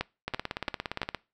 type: two click trains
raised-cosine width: 0.3 ms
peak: -13 / -15 dBFS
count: 4 / 16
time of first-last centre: 0.01-1.017 / 0.28-1.147 s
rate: 2.98 / 17.3 Hz
effects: noise-tail reverb RT60 0.3 s tail -22 dB re dry